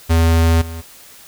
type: tone with level steps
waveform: square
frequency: 82.41 Hz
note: E2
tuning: in tune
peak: -11 / -27 dBFS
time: 0.09-0.82 s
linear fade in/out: 20 ms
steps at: 0.61 s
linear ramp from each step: 10 ms
effects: white hiss -42 dBFS RMS until 1.27 s